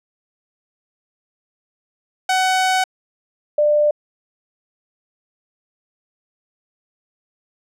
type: tone pair in turn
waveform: sawtooth / sine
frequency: 750 / 595.3 Hz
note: F#5 / D5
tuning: +23 / +23 cents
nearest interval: major third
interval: 400 cents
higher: first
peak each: -11 / -12 dBFS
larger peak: first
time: 2.29-2.84 / 3.58-3.91 s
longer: first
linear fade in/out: 5 ms
effects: low-pass 9000 Hz 12 dB/octave